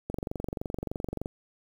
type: click train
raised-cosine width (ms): 2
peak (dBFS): -19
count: 28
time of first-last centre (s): 0.1-1.259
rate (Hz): 23.3
effects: 8-bit